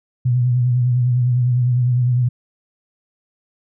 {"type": "tone with vibrato", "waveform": "sine", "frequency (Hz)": 123.7, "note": "B2", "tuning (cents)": 3, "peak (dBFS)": -13, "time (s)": [0.25, 2.29], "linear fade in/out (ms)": 10, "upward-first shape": "triangle", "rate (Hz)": 9.9, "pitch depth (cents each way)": 58, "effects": []}